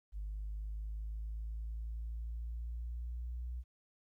sine exponential sweep, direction up, 50.8 to 61.1 Hz, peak -37 dBFS, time 0.12-3.64 s, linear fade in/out 50 ms, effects tanh soft clip ceiling -35 dBFS + 13-bit

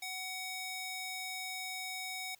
square tone with high-pass filter, 750 Hz, F#5, 23 cents sharp, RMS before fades -41 dBFS, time 0.02-2.35 s, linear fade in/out 5 ms, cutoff 1800 Hz, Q 0.73, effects white hiss -66 dBFS RMS until 2.39 s

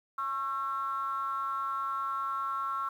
triangle ring-modulated tone, 127.5 Hz, C3, 44 cents flat, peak -25 dBFS, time 0.18-2.89 s, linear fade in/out 5 ms, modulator 1220 Hz, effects tanh soft clip ceiling -21 dBFS + 10-bit

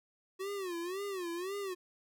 square tone with vibrato, 370 Hz, F#4, in tune, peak -37 dBFS, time 0.39-1.75 s, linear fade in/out 20 ms, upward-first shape sine, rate 1.9 Hz, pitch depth 160 cents each way, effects none

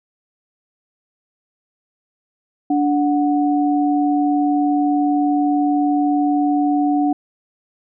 sine tone pair together, 291.7 / 735 Hz, D4 / F#5, -12 / -12 cents, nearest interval octave + major third, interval 1600 cents, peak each -15 / -20 dBFS, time 2.7-7.13 s, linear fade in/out 5 ms, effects none

